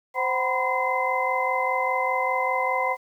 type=tone cluster; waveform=sine; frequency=520 / 754 / 976 / 1021 / 2062 Hz; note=C5 / F#5 / B5 / C6 / C7; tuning=-11 / +32 / -21 / -43 / -26 cents; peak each=-28 dBFS; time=0.14-2.97 s; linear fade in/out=50 ms; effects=9-bit